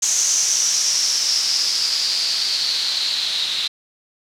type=noise with low-pass filter sweep; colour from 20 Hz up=blue; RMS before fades=-20 dBFS; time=0.02-3.68 s; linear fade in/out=10 ms; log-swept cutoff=6400 to 3800 Hz; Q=7.4; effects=none